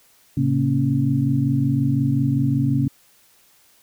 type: tone cluster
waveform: sine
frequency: 110.7 / 136.2 / 232.6 / 277 Hz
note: A2 / C#3 / A#3 / C#4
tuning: +11 / -30 / -4 / -1 cents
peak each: -26 / -19 / -25 / -22 dBFS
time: 0.37-2.88 s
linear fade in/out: 5 ms
effects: white hiss -56 dBFS RMS until 3.82 s